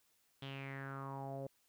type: tone with low-pass filter sweep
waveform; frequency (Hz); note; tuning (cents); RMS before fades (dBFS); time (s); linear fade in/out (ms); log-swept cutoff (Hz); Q
sawtooth; 136.5; C#3; -26; -45; 0.42-1.47; 5; 3400 to 540; 5.8
effects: white hiss -75 dBFS RMS until 1.68 s